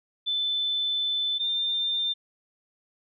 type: tone pair in turn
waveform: sine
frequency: 3520 / 3596 Hz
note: A7 / A7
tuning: 0 / +37 cents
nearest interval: unison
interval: 37 cents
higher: second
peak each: -24 dBFS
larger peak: neither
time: 0.26-1.39 / 1.39-2.14 s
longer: first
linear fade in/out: 20 ms
effects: none